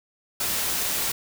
white noise, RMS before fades -26 dBFS, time 0.4-1.12 s, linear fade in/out 5 ms, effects none

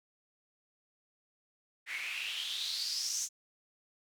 white noise with band-pass filter sweep, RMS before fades -37 dBFS, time 1.86-3.29 s, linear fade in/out 50 ms, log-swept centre 2000 to 6600 Hz, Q 5.8, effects none

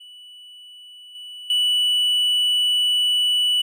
triangle tone with level steps, 2960 Hz, F#7, in tune, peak -39 / -33 / -15 dBFS, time 0-3.62 s, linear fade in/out 10 ms, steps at 1.15 / 1.5 s, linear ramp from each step 2 ms, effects none

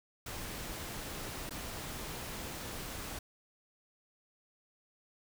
pink noise with dropouts, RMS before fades -42 dBFS, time 0.26-3.19 s, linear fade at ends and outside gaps 5 ms, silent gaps 1.495-1.507 s, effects none

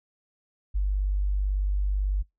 sine tone, 49.05 Hz, G1, 2 cents sharp, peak -22 dBFS, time 0.74-2.23 s, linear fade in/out 20 ms, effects noise-tail reverb RT60 0.2 s tail -26 dB re dry

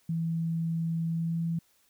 sine tone with pitch glide, 164.81 to 166.53 Hz, E3 to E3, 0 to +18 cents, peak -27 dBFS, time 0.09-1.59 s, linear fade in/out 5 ms, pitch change +18 cents, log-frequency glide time 1.08-1.4 s, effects white hiss -67 dBFS RMS until 1.89 s

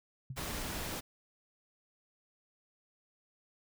sine tone with exponential decay, 130.81 Hz, C3, in tune, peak -35 dBFS, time 0.3-0.42 s, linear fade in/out 5 ms, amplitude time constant 25 ms
pink noise, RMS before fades -39 dBFS, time 0.36-1.01 s, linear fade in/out 20 ms
effects none

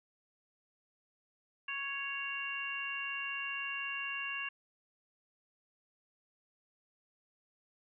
harmonic tone, 554.4 Hz, C#5, in tune, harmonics 2 / 3 / 4 / 5, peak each -45 / -42 / -46 / -38 dBFS, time 1.68-4.49 s, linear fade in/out 5 ms, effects none

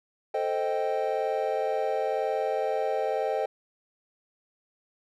triangle chord, A half-diminished seventh, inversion none, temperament equal with one note detuned, 441.3 / 523.3 / 622.3 / 784 Hz, A4 / C5 / Eb5 / G5, +5 / 0 / 0 / 0 cents, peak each -29 dBFS, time 0.34-3.46 s, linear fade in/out 5 ms, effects none

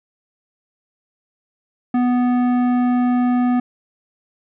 triangle tone with tanh clipping, 246.9 Hz, B3, in tune, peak -16 dBFS, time 1.94-3.6 s, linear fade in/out 5 ms, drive 17 dB, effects none

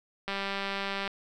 click train, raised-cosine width 0.3 ms, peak -17 dBFS, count 158, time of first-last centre 0.28-1.077 s, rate 197 Hz, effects none

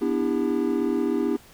triangle chord, E minor seventh, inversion second, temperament equal with one note detuned, 246.9 / 293.7 / 329.6 / 400.2 Hz, B3 / D4 / E4 / G4, 0 / 0 / 0 / +36 cents, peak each -25 dBFS, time 0.01-1.37 s, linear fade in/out 10 ms, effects pink hiss -51 dBFS RMS until 1.53 s

